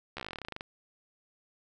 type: slowing click train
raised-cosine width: 0.3 ms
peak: -22 dBFS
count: 18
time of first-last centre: 0.17-0.609 s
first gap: 13 ms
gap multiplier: 1.08
effects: none